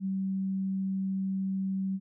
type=tone; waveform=sine; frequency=191.9 Hz; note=G3; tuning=37 cents flat; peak=-28 dBFS; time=0-2 s; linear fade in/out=50 ms; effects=none